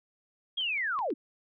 sine linear sweep, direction down, 3322 to 234.1 Hz, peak -28 dBFS, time 0.57-1.14 s, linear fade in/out 10 ms
clicks, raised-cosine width 0.3 ms, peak -38 / -38 / -29 / -35 dBFS, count 4, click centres 0.61 / 0.776 / 0.99 / 1.104 s
effects none

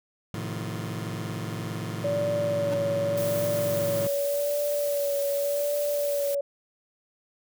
sawtooth chord, F dominant seventh, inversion first, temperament just, 109.13 / 130.96 / 157.15 / 174.61 Hz, A2 / C3 / Eb3 / F3, -14 / +2 / +18 / 0 cents, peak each -30 / -35 / -33 / -33 dBFS, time 0.34-4.07 s, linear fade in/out 0 ms
sine tone with vibrato, 573 Hz, D5, 43 cents flat, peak -24 dBFS, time 2.04-6.41 s, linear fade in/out 5 ms, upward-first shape sine, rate 0.86 Hz, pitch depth 26 cents each way
square tone with exponential growth, 300 Hz, D4, 37 cents sharp, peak -29 dBFS, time 2.64-2.74 s, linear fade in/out 5 ms, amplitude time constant 20 ms
blue noise, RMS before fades -36 dBFS, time 3.17-6.35 s, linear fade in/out 5 ms
effects none

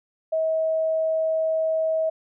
sine tone, 640 Hz, D#5, 49 cents sharp, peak -20 dBFS, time 0.32-2.1 s, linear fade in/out 10 ms, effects none

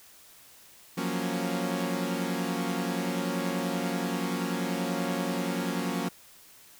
sawtooth chord, Gb major seventh, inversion third, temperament equal, 174.61 / 185 / 233.1 / 277.2 Hz, F3 / Gb3 / Bb3 / Db4, 0 / 0 / 0 / 0 cents, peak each -30 dBFS, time 0.97-6.09 s, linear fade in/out 10 ms, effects white hiss -54 dBFS RMS until 6.79 s

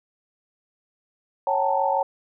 sine tone cluster, 551 / 766 / 864 / 910 Hz, C#5 / G5 / A5 / A#5, -11 / -40 / -32 / -42 cents, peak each -25 dBFS, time 1.47-2.03 s, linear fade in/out 2 ms, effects none

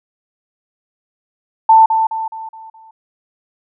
sine tone with echo, 889 Hz, A5, 18 cents sharp, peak -4 dBFS, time 1.69-1.86 s, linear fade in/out 5 ms, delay 210 ms, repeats 5, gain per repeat -7 dB, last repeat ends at 2.91 s, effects none

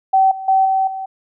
sine tone with level steps, 767 Hz, G5, 38 cents flat, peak -9 / -25 / -10 / -13 / -23 dBFS, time 0.13-1.06 s, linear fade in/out 10 ms, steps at 0.31 / 0.48 / 0.65 / 0.87 s, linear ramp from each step 5 ms, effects none

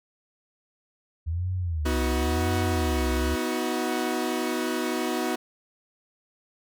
sine tone with vibrato, 77.78 Hz, D#2, in tune, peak -25 dBFS, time 1.26-3.36 s, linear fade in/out 20 ms, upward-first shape sine, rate 0.94 Hz, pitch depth 300 cents each way
sawtooth chord, B major, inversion none, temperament equal with one note detuned, 246.9 / 318.2 / 370 Hz, B3 / D#4 / F#4, 0 / +39 / 0 cents, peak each -26 dBFS, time 1.85-5.36 s, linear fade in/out 10 ms
effects none

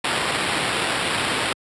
white noise with sample-and-hold, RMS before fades -23 dBFS, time 0.04-1.53 s, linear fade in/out 5 ms, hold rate 6300 Hz, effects high-pass 100 Hz 12 dB/octave + resampled to 24000 Hz

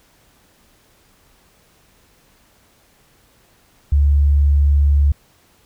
sine tone, 71.6 Hz, D2, 43 cents flat, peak -10 dBFS, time 3.92-5.12 s, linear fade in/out 5 ms, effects pink hiss -55 dBFS RMS until 5.65 s

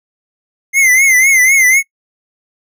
square tone with vibrato, 2093 Hz, C7, in tune, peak -7 dBFS, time 0.73-1.83 s, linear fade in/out 50 ms, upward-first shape triangle, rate 4 Hz, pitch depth 110 cents each way, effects noise-tail reverb RT60 0.1 s tail -25 dB re dry

